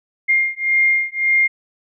sine beating tone pair, 2118 / 2119.8 Hz, C7 / C7, +21 / +22 cents, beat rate 1.8 Hz, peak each -17 dBFS, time 0.28-1.48 s, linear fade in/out 20 ms, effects none

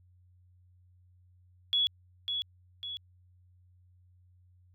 sine tone with echo, 3373 Hz, G#7, 26 cents sharp, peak -24 dBFS, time 1.73-1.87 s, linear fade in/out 0 ms, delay 550 ms, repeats 2, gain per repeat -6 dB, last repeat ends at 2.97 s, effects added 90 Hz sine -59 dBFS peak until 4.74 s

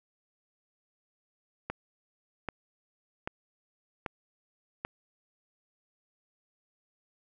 click train, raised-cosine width 0.5 ms, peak -18 dBFS, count 5, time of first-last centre 1.7-4.85 s, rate 1.27 Hz, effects none

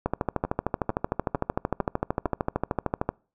two click trains, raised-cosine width 1 ms, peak -10 / -16 dBFS, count 41 / 5, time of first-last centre 0.06-3.09 / 0.45-2.26 s, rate 13.2 / 2.21 Hz, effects noise-tail reverb RT60 0.4 s tail -26 dB re dry

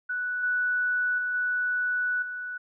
sine tone with level steps, 1480 Hz, F#6, in tune, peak -27 / -23 / -26 / -24 / -32 dBFS, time 0.09-2.58 s, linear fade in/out 10 ms, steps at 0.43 / 1.18 / 1.34 / 2.22 s, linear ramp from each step 5 ms, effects none

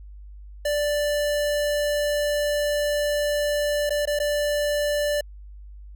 square tone with dropouts, 587.3 Hz, D5, in tune, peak -22 dBFS, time 0.65-5.21 s, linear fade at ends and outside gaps 5 ms, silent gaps 3.895-3.904 / 4.055-4.073 / 4.19-4.199 s, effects added 50 Hz sine -39 dBFS peak until 5.95 s

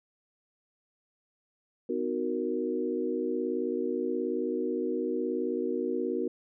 sine chord, B major seventh, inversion none, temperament equal with one note detuned, 252.7 / 311.1 / 370 / 466.2 Hz, B3 / D#4 / F#4 / A#4, +40 / 0 / 0 / 0 cents, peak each -34 / -35 / -32 / -33 dBFS, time 1.89-6.28 s, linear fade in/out 5 ms, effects none

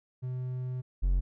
triangle tone pair in turn, 127 / 45.31 Hz, B2 / F#1, +49 / -36 cents, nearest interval octave + tritone, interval 1785 cents, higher first, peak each -30 / -21 dBFS, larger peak second, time 0.22-0.82 / 1.02-1.21 s, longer first, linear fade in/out 20 ms, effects none

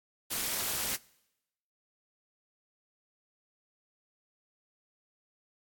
white noise with amplitude modulation, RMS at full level -29 dBFS, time 0.3-0.97 s, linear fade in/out 20 ms, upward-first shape sine, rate 262 Hz, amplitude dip 90%, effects noise-tail reverb RT60 0.9 s tail -23 dB re dry + AAC 64 kbps

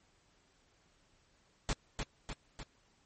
pink noise with echo, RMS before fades -32 dBFS, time 1.69-1.73 s, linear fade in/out 0 ms, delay 300 ms, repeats 3, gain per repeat -4 dB, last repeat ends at 2.63 s, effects pink hiss -70 dBFS RMS until 3.05 s + MP3 32 kbps

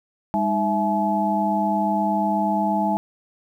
sine tone cluster, 203.1 / 311.5 / 664 / 854 Hz, G#3 / D#4 / E5 / G#5, -38 / +2 / +12 / +48 cents, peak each -23 / -28 / -26 / -22 dBFS, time 0.34-2.97 s, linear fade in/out 0 ms, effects 9-bit

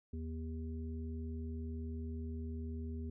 harmonic tone, 80.1 Hz, E2, 49 cents flat, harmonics 1 / 3 / 5, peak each -40 / -45 / -52 dBFS, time 0.13-3.1 s, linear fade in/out 5 ms, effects none

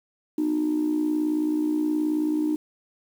sine tone with amplitude modulation, 305.2 Hz, D#4, 33 cents flat, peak -17 dBFS, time 0.38-2.56 s, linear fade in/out 5 ms, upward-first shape sine, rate 58.8 Hz, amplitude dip 70%, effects tanh soft clip ceiling -16 dBFS + 8-bit

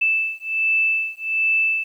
sine beating tone pair, 2637 / 2638.3 Hz, E7 / E7, 0 / +1 cents, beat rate 1.3 Hz, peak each -21 dBFS, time 0.01-1.84 s, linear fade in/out 10 ms, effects 9-bit

